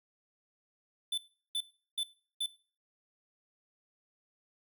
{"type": "tone bursts", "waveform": "square", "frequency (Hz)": 3515, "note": "A7", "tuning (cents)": -2, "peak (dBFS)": -31, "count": 4, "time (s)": [1.12, 2.462], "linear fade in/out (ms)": 5, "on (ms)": 58, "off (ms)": 370, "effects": ["noise-tail reverb RT60 0.4 s tail -19 dB re dry"]}